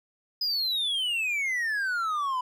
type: exponential sweep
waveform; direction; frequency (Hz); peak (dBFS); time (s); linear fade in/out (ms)
triangle; down; 5040 to 987.8; -24; 0.41-2.41; 5
effects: none